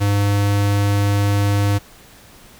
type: tone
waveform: square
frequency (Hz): 101.3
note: G#2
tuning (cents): -43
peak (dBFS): -15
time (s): 0-1.79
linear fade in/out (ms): 20
effects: pink hiss -45 dBFS RMS until 2.59 s